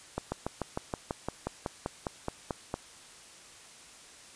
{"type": "slowing click train", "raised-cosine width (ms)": 1, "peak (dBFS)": -17, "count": 15, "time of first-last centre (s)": [0.18, 2.741], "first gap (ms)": 140, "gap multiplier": 1.04, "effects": ["white hiss -52 dBFS RMS until 4.35 s", "resampled to 22050 Hz"]}